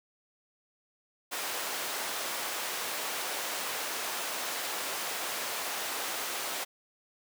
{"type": "high-pass noise", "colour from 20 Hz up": "pink", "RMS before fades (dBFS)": -35, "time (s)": [1.31, 6.65], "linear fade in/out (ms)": 20, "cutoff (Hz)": 580, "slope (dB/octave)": 12, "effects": []}